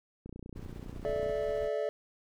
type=click train; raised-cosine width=3 ms; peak=-31 dBFS; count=32; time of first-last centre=0.26-1.297 s; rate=29.9 Hz
type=noise with tremolo; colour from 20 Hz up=brown; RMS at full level=-44 dBFS; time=0.55-1.69 s; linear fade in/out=20 ms; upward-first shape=square; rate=15 Hz; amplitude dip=30%
type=chord; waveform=triangle; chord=A suspended fourth; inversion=none; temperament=equal with one note detuned; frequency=433.2 / 587.3 / 659.3 Hz; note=A4 / D5 / E5; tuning=-27 / 0 / 0 cents; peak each=-32 / -31 / -35 dBFS; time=1.05-1.89 s; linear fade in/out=0 ms
effects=none